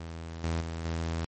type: tone with level steps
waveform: sawtooth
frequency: 82.41 Hz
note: E2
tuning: in tune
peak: -34 / -24 / -30 / -26 dBFS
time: 0-1.25 s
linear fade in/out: 5 ms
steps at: 0.44 / 0.61 / 0.85 s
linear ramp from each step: 2 ms
effects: MP3 32 kbps